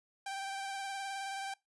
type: tone with vibrato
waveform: sawtooth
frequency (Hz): 784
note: G5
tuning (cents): 0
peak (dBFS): -34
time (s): 0.26-1.54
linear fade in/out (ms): 5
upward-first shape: sine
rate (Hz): 19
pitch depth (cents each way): 24
effects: noise-tail reverb RT60 0.2 s tail -23 dB re dry + resampled to 24000 Hz